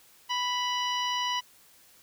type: harmonic tone with a mistuned harmonic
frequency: 987.8 Hz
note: B5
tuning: in tune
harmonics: 1 / 2 / 3 / 4 / 5 / 6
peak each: -30 / -36 / -31 / -42 / -43 / -41 dBFS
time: 0.29-1.41 s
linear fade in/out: 20 ms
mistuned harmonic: 6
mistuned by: -65 cents
effects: white hiss -58 dBFS RMS until 2.02 s